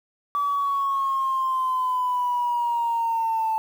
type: exponential sweep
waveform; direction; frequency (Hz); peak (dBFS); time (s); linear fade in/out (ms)
sine; down; 1152 to 880; -20; 0.35-3.58; 0
effects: tanh soft clip ceiling -16 dBFS + 8-bit